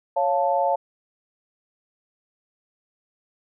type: chord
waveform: sine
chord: Db augmented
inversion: none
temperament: equal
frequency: 554.4 / 698.5 / 880 Hz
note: Db5 / F5 / A5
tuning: 0 / 0 / 0 cents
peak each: -23 dBFS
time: 0.16-0.76 s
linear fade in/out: 10 ms
effects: none